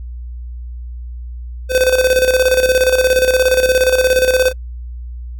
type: tone with tremolo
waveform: square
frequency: 511 Hz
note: C5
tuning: 41 cents flat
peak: -9 dBFS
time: 1.69-4.53 s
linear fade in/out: 50 ms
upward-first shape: square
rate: 17 Hz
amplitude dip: 60%
effects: noise-tail reverb RT60 0.1 s tail -26 dB re dry + added 60 Hz sine -25 dBFS peak until 5.39 s